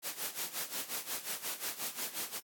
white noise with tremolo, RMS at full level -36 dBFS, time 0.02-2.41 s, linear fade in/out 50 ms, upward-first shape sine, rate 5.6 Hz, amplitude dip 80%, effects high-pass 200 Hz 12 dB/octave + AAC 64 kbps

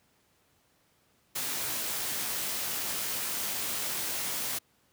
white noise with comb filter, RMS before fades -33 dBFS, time 1.35-4.59 s, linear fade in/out 10 ms, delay 18 ms, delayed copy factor -0.5, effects pink hiss -68 dBFS RMS until 4.92 s + high-pass 80 Hz 12 dB/octave

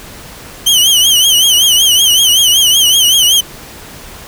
sawtooth tone with vibrato, 3074 Hz, G7, 35 cents flat, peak -3 dBFS, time 0.66-3.41 s, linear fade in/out 10 ms, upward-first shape triangle, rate 5.3 Hz, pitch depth 130 cents each way, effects pink hiss -32 dBFS RMS until 4.27 s

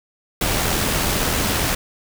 pink noise with amplitude modulation, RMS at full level -19 dBFS, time 0.41-1.75 s, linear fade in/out 5 ms, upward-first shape sine, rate 82.1 Hz, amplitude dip 30%, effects none

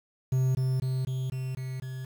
triangle tone with echo, 129.9 Hz, C3, 12 cents flat, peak -20 dBFS, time 0.32-0.55 s, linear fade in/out 5 ms, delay 250 ms, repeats 6, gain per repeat -2 dB, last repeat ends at 2.05 s, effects 8-bit

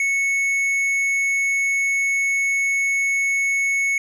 sine tone with tanh clipping, 2207 Hz, C#7, 8 cents flat, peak -19 dBFS, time 0-3.98 s, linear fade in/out 2 ms, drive 8 dB, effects none

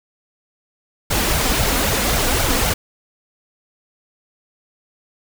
pink noise with flanger, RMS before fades -18 dBFS, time 1.1-2.74 s, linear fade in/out 10 ms, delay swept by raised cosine 1.3 to 4.2 ms, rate 3.8 Hz, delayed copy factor +0.65, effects none

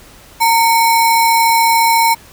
sine tone with sample-and-hold, 917 Hz, A#5, 29 cents flat, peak -8 dBFS, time 0.4-2.15 s, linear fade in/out 20 ms, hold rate 3150 Hz, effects pink hiss -41 dBFS RMS until 2.32 s

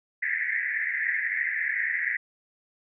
white band-pass noise, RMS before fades -28 dBFS, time 0.22-2.17 s, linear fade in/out 10 ms, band 1700 to 2100 Hz, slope 96 dB/octave, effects none

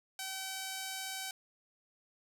sawtooth tone with band-pass filter, 766 Hz, G5, 40 cents flat, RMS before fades -41 dBFS, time 0.19-1.31 s, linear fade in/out 2 ms, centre 7700 Hz, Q 0.51, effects none

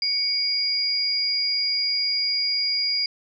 sine tone pair together, 2241 / 4843 Hz, C#7 / D#8, +18 / -48 cents, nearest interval octave + minor second, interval 1334 cents, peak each -31 / -21 dBFS, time 0.02-3.06 s, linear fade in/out 2 ms, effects none

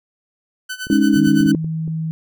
sawtooth tone with tremolo, 1509 Hz, F#6, 34 cents sharp, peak -20 dBFS, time 0.69-1.52 s, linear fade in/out 10 ms, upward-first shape sine, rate 8.9 Hz, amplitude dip 85%
clicks, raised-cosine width 3 ms, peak -21 dBFS, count 8, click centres 0.869 / 0.929 / 1.142 / 1.272 / 1.408 / 1.462 / 1.645 / 1.878 s
sine chord, Ab suspended fourth, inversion none, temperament equal, 207.7 / 277.2 / 311.1 Hz, Ab3 / Db4 / Eb4, 0 / 0 / 0 cents, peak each -16 / -15 / -16 dBFS, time 0.9-1.55 s, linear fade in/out 2 ms
sine tone with pitch glide, 155.56 to 160.3 Hz, D#3 to E3, 0 to -48 cents, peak -20 dBFS, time 1.16-2.11 s, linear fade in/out 0 ms, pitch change +52 cents, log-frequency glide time 1.3-1.62 s
effects none

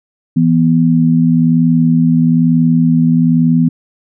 sine tone pair together, 164.81 / 245.9 Hz, E3 / B3, 0 / -7 cents, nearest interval perfect fifth, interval 693 cents, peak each -10 dBFS, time 0.36-3.69 s, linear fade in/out 10 ms, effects none

